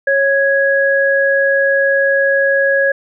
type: tone pair together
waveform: sine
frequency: 550.3 / 1663 Hz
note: C#5 / G#6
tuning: -13 / +2 cents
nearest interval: octave + perfect fifth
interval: 1915 cents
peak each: -13 dBFS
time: 0.07-2.92 s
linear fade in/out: 5 ms
effects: none